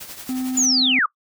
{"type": "noise with tremolo", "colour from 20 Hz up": "white", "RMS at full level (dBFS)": -34, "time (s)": [0, 0.66], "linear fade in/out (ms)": 10, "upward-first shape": "triangle", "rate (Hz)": 11, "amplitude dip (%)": 65}
{"type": "tone", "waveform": "triangle", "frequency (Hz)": 257.2, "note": "C4", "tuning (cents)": -30, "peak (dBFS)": -20, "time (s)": [0.29, 0.99], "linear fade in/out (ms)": 2}
{"type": "linear sweep", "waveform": "sine", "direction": "down", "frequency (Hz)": [7100, 1119], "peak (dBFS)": -15, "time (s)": [0.57, 1.06], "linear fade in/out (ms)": 5}
{"effects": ["noise-tail reverb RT60 0.1 s tail -23 dB re dry"]}